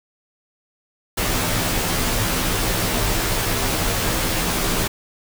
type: noise with comb filter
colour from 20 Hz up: pink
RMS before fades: -21 dBFS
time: 1.17-4.88 s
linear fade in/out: 10 ms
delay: 14 ms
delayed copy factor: -0.9
effects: none